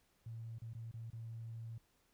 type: tone with dropouts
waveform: triangle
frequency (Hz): 114.1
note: A#2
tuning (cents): -37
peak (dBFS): -40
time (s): 0.26-1.78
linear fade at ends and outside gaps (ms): 5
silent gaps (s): 0.585-0.618 / 0.734-0.749 / 0.914-0.939 / 1.103-1.13
effects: tanh soft clip ceiling -42 dBFS + pink hiss -75 dBFS RMS until 2.13 s